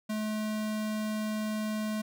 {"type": "tone", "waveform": "square", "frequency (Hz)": 214.8, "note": "A3", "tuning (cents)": -41, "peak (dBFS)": -31, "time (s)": [0.09, 2.02], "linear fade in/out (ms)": 10, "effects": []}